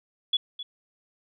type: tone with echo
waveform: sine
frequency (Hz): 3400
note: G#7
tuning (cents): +40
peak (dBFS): -20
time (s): 0.33-0.37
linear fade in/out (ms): 5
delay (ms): 260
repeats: 1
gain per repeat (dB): -13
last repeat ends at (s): 0.63
effects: none